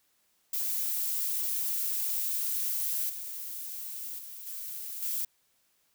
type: noise with level steps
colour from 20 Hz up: violet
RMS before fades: -31 / -39 / -44 / -39 / -32 dBFS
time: 0.53-5.25 s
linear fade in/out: 5 ms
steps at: 3.09 / 4.18 / 4.46 / 5.02 s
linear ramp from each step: 10 ms
effects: white hiss -71 dBFS RMS until 5.94 s